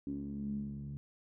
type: tone with low-pass filter sweep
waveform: 10% pulse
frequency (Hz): 70.5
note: C#2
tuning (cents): +30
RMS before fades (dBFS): -40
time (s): 0.07-0.97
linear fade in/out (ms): 0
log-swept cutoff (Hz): 280 to 160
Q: 7.7
effects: none